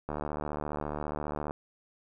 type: click train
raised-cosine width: 1 ms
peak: -20 dBFS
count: 107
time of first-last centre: 0.09-1.509 s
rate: 74.7 Hz
effects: none